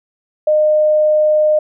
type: tone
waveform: sine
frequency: 611 Hz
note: D#5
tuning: 32 cents flat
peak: -9 dBFS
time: 0.47-1.59 s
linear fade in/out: 5 ms
effects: none